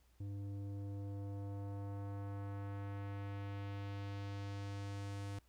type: tone with low-pass filter sweep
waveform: square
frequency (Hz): 100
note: G2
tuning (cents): +35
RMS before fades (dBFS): -44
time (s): 0.2-5.39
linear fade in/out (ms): 5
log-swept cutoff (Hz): 280 to 10000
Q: 0.96
effects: added 60 Hz sine -68 dBFS peak until 5.48 s + pink hiss -75 dBFS RMS until 5.48 s